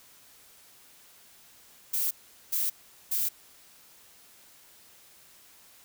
violet noise bursts, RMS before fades -28 dBFS, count 3, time 1.93-3.29 s, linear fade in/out 10 ms, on 180 ms, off 410 ms, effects white hiss -56 dBFS RMS until 5.84 s

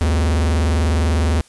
square tone with vibrato, 77.8 Hz, D#2, in tune, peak -15 dBFS, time 0.01-1.41 s, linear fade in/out 0 ms, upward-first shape sine, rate 20 Hz, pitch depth 230 cents each way, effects white hiss -50 dBFS RMS until 1.48 s + resampled to 24000 Hz

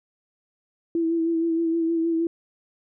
sine tone with vibrato, 330.6 Hz, E4, 5 cents sharp, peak -20 dBFS, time 0.95-2.27 s, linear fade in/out 2 ms, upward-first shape sine, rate 6.4 Hz, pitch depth 29 cents each way, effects none

